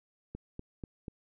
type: click train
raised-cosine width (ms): 3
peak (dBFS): -27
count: 4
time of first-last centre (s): 0.35-1.082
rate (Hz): 4.1
effects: none